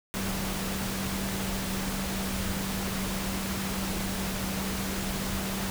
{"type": "tone in noise", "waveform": "sine", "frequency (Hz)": 192.4, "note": "G3", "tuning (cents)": -32, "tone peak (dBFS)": -33, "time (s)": [0.14, 5.7], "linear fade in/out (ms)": 0, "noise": "pink", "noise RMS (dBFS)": -33, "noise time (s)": [0.14, 5.7], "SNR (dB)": -3, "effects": []}